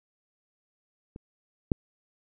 clicks, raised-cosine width 3 ms, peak -28 / -10 dBFS, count 2, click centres 1.161 / 1.718 s, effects none

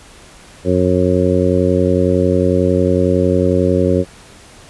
harmonic tone, 91 Hz, F#2, 28 cents flat, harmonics 1 / 2 / 3 / 4 / 5 / 6, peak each -18 / -18 / -18 / -18 / -18 / -18 dBFS, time 0.64-4.05 s, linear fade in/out 50 ms, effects pink hiss -41 dBFS RMS until 4.69 s + resampled to 24000 Hz

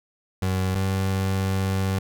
30% pulse tone pair in turn, 93.8 / 95.88 Hz, F#2 / G2, +24 / -38 cents, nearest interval unison, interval 38 cents, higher second, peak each -19 dBFS, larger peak neither, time 0.42-0.75 / 0.75-1.99 s, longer second, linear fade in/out 5 ms, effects none

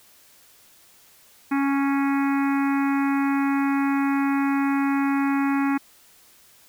harmonic tone with a mistuned harmonic, 277.2 Hz, C#4, in tune, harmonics 1 / 3 / 4 / 5 / 6 / 7 / 8 / 9, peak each -20 / -30 / -32 / -34 / -36 / -37 / -38 / -39 dBFS, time 1.51-5.78 s, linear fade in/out 10 ms, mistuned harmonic 8, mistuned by -22 cents, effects white hiss -54 dBFS RMS until 6.68 s

